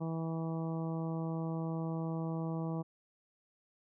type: harmonic tone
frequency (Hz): 162.9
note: E3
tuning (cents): -20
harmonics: 1 / 2 / 3 / 4 / 5 / 6 / 7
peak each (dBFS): -35 / -41 / -45 / -47 / -49 / -51 / -52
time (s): 0-2.83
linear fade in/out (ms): 20
effects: none